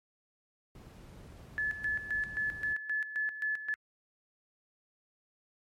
brown noise, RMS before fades -46 dBFS, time 0.75-2.73 s, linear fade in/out 2 ms
sine tone with tremolo, 1724 Hz, A6, 36 cents flat, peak -29 dBFS, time 1.58-3.74 s, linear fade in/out 0 ms, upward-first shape square, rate 3.8 Hz, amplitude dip 70%
effects high-pass 60 Hz 12 dB/octave + MP3 64 kbps

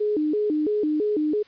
sine tone with vibrato, 357.6 Hz, F4, 41 cents sharp, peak -20 dBFS, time 0-1.43 s, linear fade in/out 10 ms, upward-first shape square, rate 3 Hz, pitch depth 280 cents each way, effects white hiss -55 dBFS RMS until 1.47 s + resampled to 11025 Hz

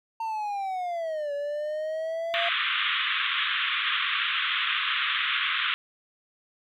triangle linear two-way sweep, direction down then up, 912 to 569 to 690 Hz, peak -26 dBFS, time 0.2-2.49 s, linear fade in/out 5 ms, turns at 1.33 s
white band-pass noise, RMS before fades -27 dBFS, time 2.34-5.74 s, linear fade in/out 0 ms, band 1100 to 3600 Hz, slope 96 dB/octave
effects none

